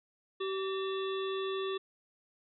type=harmonic tone with a mistuned harmonic; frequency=385.1 Hz; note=G4; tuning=31 cents flat; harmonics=1 / 3 / 5 / 7 / 9 / 10; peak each=-33 / -41 / -48 / -48 / -44 / -52 dBFS; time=0.4-1.78 s; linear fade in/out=10 ms; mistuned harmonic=5; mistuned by=-110 cents; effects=none